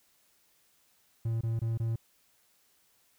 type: tone bursts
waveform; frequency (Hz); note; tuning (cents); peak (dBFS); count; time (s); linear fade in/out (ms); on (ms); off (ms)
triangle; 113.9; A#2; -40; -26; 4; 1.25-1.959; 5; 160; 23
effects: white hiss -68 dBFS RMS until 3.18 s